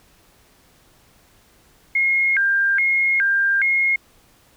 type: tone with vibrato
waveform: sine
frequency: 1852 Hz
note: A#6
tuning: 12 cents flat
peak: -15 dBFS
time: 1.95-3.96 s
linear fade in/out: 5 ms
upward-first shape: square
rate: 1.2 Hz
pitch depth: 260 cents each way
effects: pink hiss -55 dBFS RMS until 4.56 s